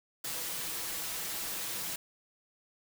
white noise with comb filter, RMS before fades -37 dBFS, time 0.24-1.96 s, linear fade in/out 5 ms, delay 6.1 ms, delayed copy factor +0.6, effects none

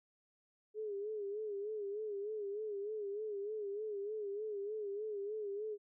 sine tone with vibrato, 415.3 Hz, G#4, in tune, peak -38 dBFS, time 0.74-5.78 s, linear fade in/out 50 ms, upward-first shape sine, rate 3.3 Hz, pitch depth 84 cents each way, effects none

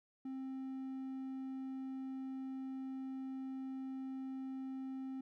triangle tone, 264.4 Hz, C4, 18 cents sharp, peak -39 dBFS, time 0.25-5.21 s, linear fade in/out 5 ms, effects none

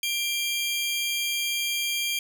sawtooth tone pair together, 2374 / 3222 Hz, D7 / G7, +18 / +47 cents, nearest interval perfect fourth, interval 529 cents, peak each -25 dBFS, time 0.03-2.19 s, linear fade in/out 2 ms, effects none

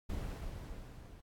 brown noise with level ramp, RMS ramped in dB -38 to -53 dBFS, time 0.09-1.21 s, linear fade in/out 10 ms, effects AAC 64 kbps

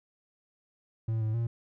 triangle tone with pitch steps, 112 / 109.3 / 116.4 Hz, A2 / A2 / A#2, +31 / -11 / -2 cents, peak -25 dBFS, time 1.08-1.47 s, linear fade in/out 5 ms, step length 130 ms, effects none

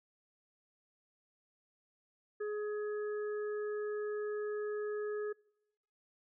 harmonic tone, 420 Hz, G#4, 19 cents sharp, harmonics 1 / 3 / 4, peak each -35 / -50 / -49 dBFS, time 2.4-5.33 s, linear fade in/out 10 ms, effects noise-tail reverb RT60 0.9 s tail -26 dB re dry

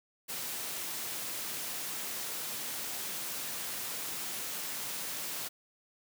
white high-pass noise, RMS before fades -38 dBFS, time 0.28-5.49 s, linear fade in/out 20 ms, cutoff 110 Hz, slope 24 dB/octave, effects none

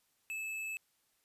sine tone with tanh clipping, 2611 Hz, E7, 17 cents flat, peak -39 dBFS, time 0.3-0.77 s, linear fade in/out 0 ms, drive 12 dB, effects white hiss -75 dBFS RMS until 1.24 s + resampled to 32000 Hz

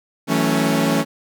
sawtooth chord, F# minor seventh, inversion third, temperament equal with one note detuned, 162.08 / 185 / 220 / 277.2 Hz, E3 / F#3 / A3 / C#4, -29 / 0 / 0 / 0 cents, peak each -18 / -21 / -17 / -16 dBFS, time 0.27-1.05 s, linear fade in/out 50 ms, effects none

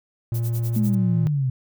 triangle tone, 116.54 Hz, A#2, in tune, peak -19 dBFS, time 0.32-1.27 s, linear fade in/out 0 ms
violet noise with tremolo, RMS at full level -35 dBFS, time 0.34-0.95 s, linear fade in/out 5 ms, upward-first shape sine, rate 10 Hz, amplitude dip 100%
sine linear sweep, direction down, 218.6 to 125 Hz, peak -19 dBFS, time 0.76-1.5 s, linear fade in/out 5 ms
effects none

